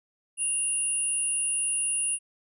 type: tone pair together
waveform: sine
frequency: 2775 / 9761 Hz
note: F7 / D#9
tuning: -12 / -34 cents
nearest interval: octave + minor seventh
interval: 2178 cents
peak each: -35 / -25 dBFS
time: 0.37-2.19 s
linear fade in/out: 50 ms
effects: none